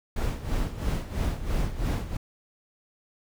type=noise with tremolo; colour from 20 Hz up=brown; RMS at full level=-25 dBFS; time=0.16-2.17 s; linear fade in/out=5 ms; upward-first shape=sine; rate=3 Hz; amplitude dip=75%; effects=none